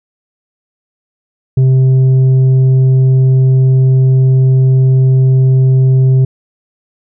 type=tone with tanh clipping; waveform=triangle; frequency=130.9 Hz; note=C3; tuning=1 cent sharp; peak=-6 dBFS; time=1.57-6.25 s; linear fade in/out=5 ms; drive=9 dB; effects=none